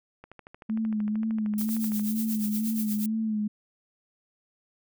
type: click train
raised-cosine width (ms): 0.5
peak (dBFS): -30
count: 24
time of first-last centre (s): 0.24-1.996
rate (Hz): 13.1
type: tone with vibrato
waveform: sine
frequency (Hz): 216.2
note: A3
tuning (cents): -30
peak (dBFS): -25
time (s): 0.69-3.48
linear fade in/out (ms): 10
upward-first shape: sine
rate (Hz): 2.1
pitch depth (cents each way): 49
type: noise with tremolo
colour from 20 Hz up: violet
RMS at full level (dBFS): -33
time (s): 1.58-3.06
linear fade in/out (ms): 2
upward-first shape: triangle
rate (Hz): 8.4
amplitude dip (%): 80
effects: none